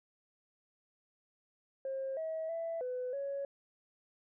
sine tone with pitch steps, 535 / 641 / 663 / 502 / 557 Hz, C5 / E5 / E5 / B4 / C#5, +38 / -49 / +10 / +28 / +8 cents, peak -34 dBFS, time 1.85-3.45 s, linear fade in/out 2 ms, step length 320 ms, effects tanh soft clip ceiling -31 dBFS

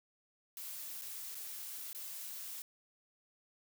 blue noise with dropouts, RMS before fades -45 dBFS, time 0.57-2.62 s, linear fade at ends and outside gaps 1 ms, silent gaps 1.014-1.019 / 1.347-1.352 / 1.93-1.948 s, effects none

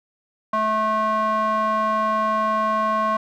square tone with band-pass filter, 217.2 Hz, A3, 22 cents flat, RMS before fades -21 dBFS, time 0.53-3.17 s, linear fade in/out 5 ms, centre 980 Hz, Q 5.3, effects none

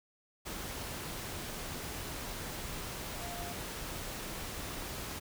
sine tone in noise, 698.5 Hz, F5, in tune, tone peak -44 dBFS, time 3.2-3.54 s, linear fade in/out 20 ms, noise pink, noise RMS -41 dBFS, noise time 0.45-5.2 s, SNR -6 dB, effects none

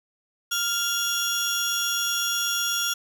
30% pulse tone cluster, 1398 / 3363 / 5640 Hz, F6 / G#7 / F8, +1 / +21 / +16 cents, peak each -25 dBFS, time 0.51-2.94 s, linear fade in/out 10 ms, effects none

